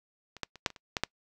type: clicks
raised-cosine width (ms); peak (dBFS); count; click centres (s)
0.2; -28 / -15 / -30 / -8 / -29 / -30 / -12 / -9; 8; 0.367 / 0.433 / 0.557 / 0.662 / 0.703 / 0.762 / 0.968 / 1.036
effects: noise-tail reverb RT60 0.1 s tail -26 dB re dry